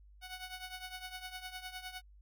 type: tone with tremolo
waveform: 10% pulse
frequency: 740 Hz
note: F#5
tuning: in tune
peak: -32 dBFS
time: 0.21-2.02 s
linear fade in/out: 50 ms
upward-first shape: triangle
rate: 9.8 Hz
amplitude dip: 80%
effects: added 50 Hz sine -56 dBFS peak until 2.21 s